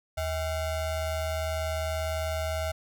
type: ring-modulated tone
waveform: square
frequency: 360.1 Hz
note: F#4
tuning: 47 cents flat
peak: -26 dBFS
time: 0.17-2.72 s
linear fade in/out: 10 ms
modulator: 281 Hz
effects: none